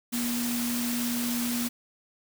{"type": "tone in noise", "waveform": "sine", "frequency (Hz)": 240, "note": "B3", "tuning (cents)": -49, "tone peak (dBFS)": -28, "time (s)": [0.12, 1.69], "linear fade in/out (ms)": 20, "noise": "white", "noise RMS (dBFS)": -33, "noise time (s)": [0.12, 1.69], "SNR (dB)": 2, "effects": []}